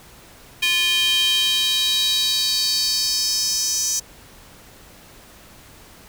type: tone with high-pass filter sweep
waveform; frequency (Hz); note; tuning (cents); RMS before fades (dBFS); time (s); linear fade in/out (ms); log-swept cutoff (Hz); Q
square; 349.2; F4; 0; -20; 0.62-4; 10; 2700 to 6100; 5.1
effects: pink hiss -46 dBFS RMS until 6.08 s